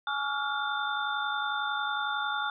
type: tone cluster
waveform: sine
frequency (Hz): 841 / 1134 / 1366 / 1417 / 3565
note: G#5 / C#6 / F6 / F6 / A7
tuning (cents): +22 / +39 / -39 / +25 / +22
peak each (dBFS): -34 / -37 / -37 / -32 / -37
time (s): 0.07-2.5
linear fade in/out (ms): 2
effects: none